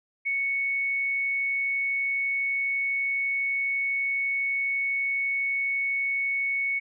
sine tone, 2217 Hz, C#7, in tune, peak -24 dBFS, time 0.25-6.8 s, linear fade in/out 20 ms, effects none

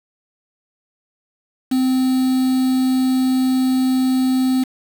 triangle tone with quantisation, 258.8 Hz, C4, 19 cents flat, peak -12 dBFS, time 1.71-4.64 s, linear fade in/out 10 ms, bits 5, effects none

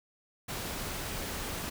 pink noise, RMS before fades -37 dBFS, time 0.48-1.7 s, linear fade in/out 10 ms, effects none

